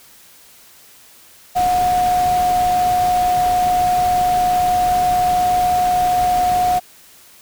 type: tone in noise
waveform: sine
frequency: 724 Hz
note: F#5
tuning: 38 cents flat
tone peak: -13 dBFS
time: 1.55-6.8 s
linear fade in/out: 20 ms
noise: pink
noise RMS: -28 dBFS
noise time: 1.55-6.8 s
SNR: +12 dB
effects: white hiss -46 dBFS RMS until 7.41 s